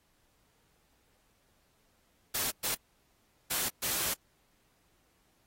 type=noise bursts at uneven times; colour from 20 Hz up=white; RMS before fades=-32 dBFS; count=4; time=2.34-2.51 / 2.63-2.75 / 3.5-3.69 / 3.82-4.14 s; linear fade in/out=10 ms; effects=pink hiss -71 dBFS RMS until 5.46 s + AAC 48 kbps